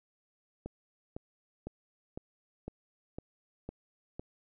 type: click train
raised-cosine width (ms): 2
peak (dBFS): -26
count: 8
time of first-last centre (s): 0.66-4.195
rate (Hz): 1.98
effects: none